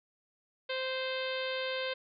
harmonic tone, 521 Hz, C5, 7 cents flat, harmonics 1 / 2 / 3 / 4 / 5 / 6 / 7 / 8 / 9, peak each -35 / -44 / -41 / -43 / -43 / -43 / -43 / -47 / -51 dBFS, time 0.69-1.94 s, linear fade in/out 10 ms, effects none

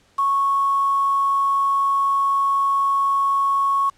sine tone with quantisation, 1104 Hz, C#6, 7 cents flat, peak -16 dBFS, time 0.18-3.9 s, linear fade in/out 10 ms, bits 6, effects pink hiss -58 dBFS RMS until 3.97 s + low-pass 8000 Hz 12 dB/octave

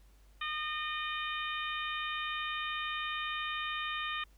harmonic tone, 611 Hz, D#5, 32 cents flat, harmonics 2 / 3 / 4 / 5 / 6, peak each -38 / -40 / -41 / -42 / -43 dBFS, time 0.41-4.24 s, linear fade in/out 5 ms, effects added 50 Hz sine -58 dBFS peak until 4.37 s + pink hiss -69 dBFS RMS until 4.37 s

